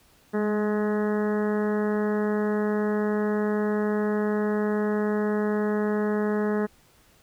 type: harmonic tone with a mistuned harmonic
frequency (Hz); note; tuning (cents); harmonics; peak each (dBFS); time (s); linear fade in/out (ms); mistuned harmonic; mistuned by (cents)
210.8; G#3; +26; 1 / 2 / 3 / 4 / 5 / 6 / 7 / 8 / 9; -25 / -26 / -35 / -38 / -40 / -40 / -42 / -40 / -44; 0.33-6.67; 20; 1; -21
effects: pink hiss -59 dBFS RMS until 7.22 s